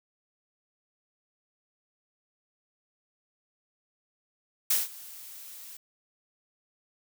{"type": "noise with ADSR envelope", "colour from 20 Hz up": "blue", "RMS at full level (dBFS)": -23, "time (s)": [4.7, 5.77], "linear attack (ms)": 8, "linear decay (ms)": 170, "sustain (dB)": -22, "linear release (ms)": 4, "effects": []}